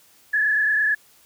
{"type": "tone with frequency modulation", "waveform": "sine", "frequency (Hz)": 1712, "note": "A6", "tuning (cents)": -48, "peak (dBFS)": -17, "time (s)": [0.33, 0.95], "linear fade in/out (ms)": 10, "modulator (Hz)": 29, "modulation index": 1.6, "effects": ["white hiss -55 dBFS RMS until 1.25 s"]}